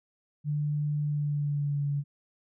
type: tone with pitch glide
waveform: sine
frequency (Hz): 148.1 to 143.06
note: D3 to D3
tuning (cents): +15 to -45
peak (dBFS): -26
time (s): 0.44-2.04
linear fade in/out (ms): 50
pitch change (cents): -60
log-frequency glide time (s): 1.02-1.85
effects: none